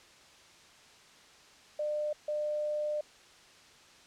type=tone bursts at uneven times; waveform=sine; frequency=600 Hz; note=D5; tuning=37 cents sharp; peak=-30 dBFS; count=2; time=1.79-2.13 / 2.28-3.01 s; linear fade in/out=5 ms; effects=white hiss -57 dBFS RMS until 4.06 s + low-pass 6000 Hz 12 dB/octave